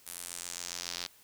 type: tone with band-pass filter sweep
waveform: sawtooth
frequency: 87.31 Hz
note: F2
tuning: in tune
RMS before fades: -41 dBFS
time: 0.06-1.07 s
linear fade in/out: 10 ms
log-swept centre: 11000 to 4600 Hz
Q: 2.1
effects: white hiss -60 dBFS RMS until 1.23 s